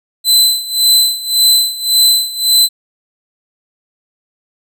sawtooth tone with tremolo, 4034 Hz, B7, 36 cents sharp, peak -3 dBFS, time 0.24-2.69 s, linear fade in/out 50 ms, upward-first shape sine, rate 1.8 Hz, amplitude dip 85%, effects none

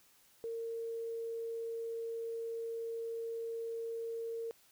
sine tone, 458.3 Hz, A#4, 29 cents flat, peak -37 dBFS, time 0.44-4.51 s, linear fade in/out 0 ms, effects white hiss -66 dBFS RMS until 4.71 s

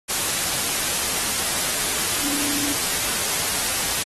sine tone in noise, 286.7 Hz, D4, 42 cents flat, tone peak -29 dBFS, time 2.22-2.74 s, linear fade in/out 20 ms, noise white, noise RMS -23 dBFS, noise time 0.08-4.04 s, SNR -9 dB, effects AAC 32 kbps

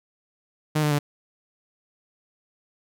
sawtooth tone with pitch steps, 153.1 / 149.6 / 145.5 Hz, D#3 / D3 / D3, -28 / +32 / -16 cents, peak -16 dBFS, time 0.75-0.99 s, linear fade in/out 10 ms, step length 80 ms, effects none

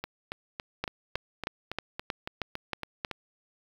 two click trains, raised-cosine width 0.3 ms, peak -18 / -14 dBFS, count 12 / 8, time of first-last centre 0.04-3.113 / 0.84-3.048 s, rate 3.58 / 3.17 Hz, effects 7-bit

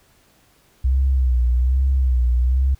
sine tone with vibrato, 63.6 Hz, C2, 48 cents flat, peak -13 dBFS, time 0.84-2.75 s, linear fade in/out 10 ms, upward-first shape sine, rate 1.2 Hz, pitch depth 88 cents each way, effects tanh soft clip ceiling -10 dBFS + pink hiss -57 dBFS RMS until 2.79 s

